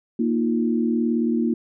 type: chord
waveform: sine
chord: Bb suspended fourth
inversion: none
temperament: just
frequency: 233.1 / 310.8 / 349.6 Hz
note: Bb3 / Eb4 / F4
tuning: 0 / -2 / +2 cents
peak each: -20 / -26 / -26 dBFS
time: 0.19-1.54 s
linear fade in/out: 5 ms
effects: none